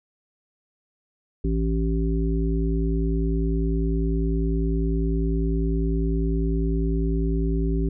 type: harmonic tone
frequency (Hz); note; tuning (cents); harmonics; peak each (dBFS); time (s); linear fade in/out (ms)
55; A1; 0; 1 / 3 / 5 / 7; -22 / -27 / -29 / -30; 1.44-7.89; 5
effects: none